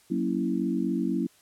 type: chord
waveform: sine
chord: F# dominant seventh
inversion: none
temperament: equal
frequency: 185 / 233.1 / 277.2 / 329.6 Hz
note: F#3 / A#3 / C#4 / E4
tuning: 0 / 0 / 0 / 0 cents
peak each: -30 dBFS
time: 0.1-1.27 s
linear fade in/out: 10 ms
effects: white hiss -60 dBFS RMS until 1.41 s + low-pass 12000 Hz 12 dB/octave